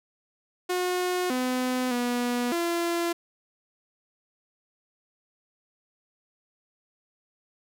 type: tone with pitch steps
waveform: sawtooth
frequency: 361.7 / 253.4 / 243.4 / 341.4 Hz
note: F#4 / B3 / B3 / F4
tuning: -39 / +45 / -25 / -39 cents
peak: -21 dBFS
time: 0.69-3.13 s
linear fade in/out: 10 ms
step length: 610 ms
effects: none